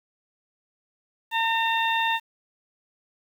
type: harmonic tone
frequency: 909 Hz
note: A#5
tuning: 44 cents flat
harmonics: 1 / 2 / 3 / 4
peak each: -24 / -27 / -29 / -30 dBFS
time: 1.31-2.2 s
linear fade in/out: 50 ms
effects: 8-bit